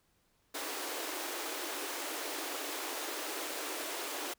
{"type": "high-pass noise", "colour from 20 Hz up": "pink", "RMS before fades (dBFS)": -39, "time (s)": [0.54, 4.34], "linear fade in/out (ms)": 10, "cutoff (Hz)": 280, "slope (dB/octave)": 96, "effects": ["pink hiss -73 dBFS RMS until 4.38 s"]}